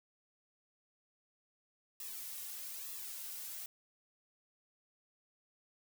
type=noise with flanger; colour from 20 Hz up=blue; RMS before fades=-45 dBFS; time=2-3.66 s; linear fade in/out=2 ms; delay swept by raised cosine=1.3 to 3.1 ms; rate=1.1 Hz; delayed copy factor=-1; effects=none